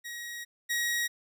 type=tone pair in turn; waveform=sawtooth; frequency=1897 / 1897 Hz; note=A#6 / A#6; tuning=+30 / +30 cents; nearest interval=unison; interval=0 cents; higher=neither; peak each=-34 / -24 dBFS; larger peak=second; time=0.04-0.45 / 0.69-1.08 s; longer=first; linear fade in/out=20 ms; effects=none

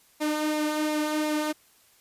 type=tone with flanger; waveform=sawtooth; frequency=304.3 Hz; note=D#4; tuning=38 cents flat; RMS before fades=-27 dBFS; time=0.2-1.53 s; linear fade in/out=20 ms; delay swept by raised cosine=0.63 to 2.93 ms; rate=2.8 Hz; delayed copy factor=-0.5; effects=white hiss -60 dBFS RMS until 2 s + resampled to 32000 Hz

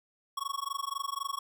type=tone with amplitude modulation; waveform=square; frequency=1108.7 Hz; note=C#6; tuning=in tune; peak=-30 dBFS; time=0.37-1.39 s; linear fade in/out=5 ms; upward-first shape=sine; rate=23.9 Hz; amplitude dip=100%; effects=none

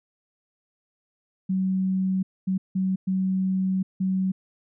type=tone bursts at uneven times; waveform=sine; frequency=188.6 Hz; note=F#3; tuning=33 cents sharp; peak=-21 dBFS; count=5; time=1.49-2.23 / 2.47-2.58 / 2.75-2.96 / 3.07-3.83 / 4-4.32 s; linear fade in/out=10 ms; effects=none

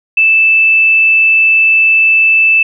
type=tone; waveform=sine; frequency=2637 Hz; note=E7; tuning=in tune; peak=-5 dBFS; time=0.17-2.63 s; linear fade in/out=5 ms; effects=none

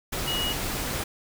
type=tone in noise; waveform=sine; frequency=2900 Hz; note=F#7; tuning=35 cents flat; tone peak=-27 dBFS; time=0.27-0.53 s; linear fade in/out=10 ms; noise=pink; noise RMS=-30 dBFS; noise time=0.12-1.04 s; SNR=0 dB; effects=none

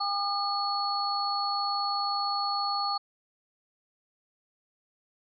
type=tone cluster; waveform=sine; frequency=806 / 1213 / 4381 Hz; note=G5 / D#6 / C#8; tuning=+48 / -44 / -21 cents; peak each=-31 dBFS; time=0-2.98 s; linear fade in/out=10 ms; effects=none

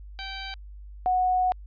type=tone pair in turn; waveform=5% pulse / sine; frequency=776 / 735.4 Hz; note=G5 / F#5; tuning=-18 / -11 cents; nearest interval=minor second; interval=93 cents; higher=first; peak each=-20 dBFS; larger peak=neither; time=0.19-0.54 / 1.06-1.52 s; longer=second; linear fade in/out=0 ms; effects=added 50 Hz sine -40 dBFS peak until 1.66 s + resampled to 11025 Hz

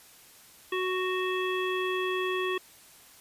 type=harmonic tone with a mistuned harmonic; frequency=370 Hz; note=F#4; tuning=in tune; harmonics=1 / 3 / 5 / 7 / 9; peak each=-29 / -34 / -36 / -37 / -39 dBFS; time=0.72-2.58 s; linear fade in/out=5 ms; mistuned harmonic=7; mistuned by=+25 cents; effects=white hiss -54 dBFS RMS until 3.2 s + resampled to 32000 Hz

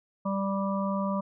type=harmonic tone; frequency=196 Hz; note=G3; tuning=in tune; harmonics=1 / 3 / 5 / 6; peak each=-28 / -33 / -35 / -36 dBFS; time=0.25-1.21 s; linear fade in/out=10 ms; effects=none

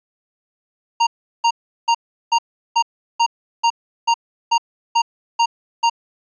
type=tone bursts; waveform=square; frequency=931 Hz; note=A#5; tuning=2 cents flat; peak=-13 dBFS; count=12; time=1-5.898 s; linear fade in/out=10 ms; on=69 ms; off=370 ms; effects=resampled to 16000 Hz

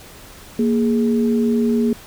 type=tone pair together; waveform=sine; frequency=232.9 / 415.3 Hz; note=A#3 / G#4; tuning=-1 / 0 cents; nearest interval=minor seventh; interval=1001 cents; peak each=-15 / -21 dBFS; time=0.59-1.93 s; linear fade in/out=2 ms; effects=pink hiss -41 dBFS RMS until 2.06 s

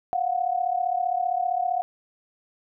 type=tone pair together; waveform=sine; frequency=704.7 / 740 Hz; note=F5 / F#5; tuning=+15 / 0 cents; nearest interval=minor second; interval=85 cents; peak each=-25 dBFS; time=0.13-1.82 s; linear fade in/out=0 ms; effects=none

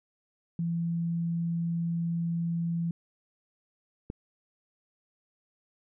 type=tone; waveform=sine; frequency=168.5 Hz; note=E3; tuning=38 cents sharp; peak=-27 dBFS; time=0.59-2.91 s; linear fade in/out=2 ms
type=click; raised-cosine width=3 ms; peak=-22 dBFS; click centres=4.101 s
effects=none

